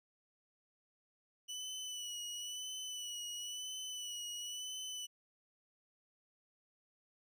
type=tone with vibrato; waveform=25% pulse; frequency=2965 Hz; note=F#7; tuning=3 cents sharp; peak=-38 dBFS; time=1.48-5.07 s; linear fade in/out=20 ms; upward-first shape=sine; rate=0.98 Hz; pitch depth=38 cents each way; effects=none